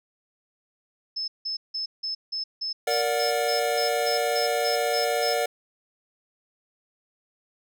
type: tone bursts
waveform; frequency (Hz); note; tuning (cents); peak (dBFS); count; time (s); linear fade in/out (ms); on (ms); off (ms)
sine; 5230; E8; -15; -27; 15; 1.16-5.34; 10; 120; 170
type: chord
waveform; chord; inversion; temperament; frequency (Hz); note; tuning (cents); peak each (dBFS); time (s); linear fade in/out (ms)
square; Bb augmented; none; just; 466.2 / 582.7 / 728.4; Bb4 / D5 / F#5; 0 / -14 / -27; -28; 2.87-5.46; 5
effects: none